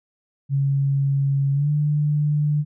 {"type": "tone with pitch glide", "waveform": "sine", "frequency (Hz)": [138.59, 148.54], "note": ["C#3", "D3"], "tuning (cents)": [0, 20], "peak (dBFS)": -17, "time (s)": [0.49, 2.65], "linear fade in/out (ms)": 50, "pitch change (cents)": 120, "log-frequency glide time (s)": [1.53, 1.7], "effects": []}